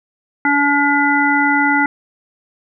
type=harmonic tone; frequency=286 Hz; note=D4; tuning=46 cents flat; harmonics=1 / 3 / 5 / 7; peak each=-17 / -17 / -17 / -17 dBFS; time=0.45-1.86 s; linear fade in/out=2 ms; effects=none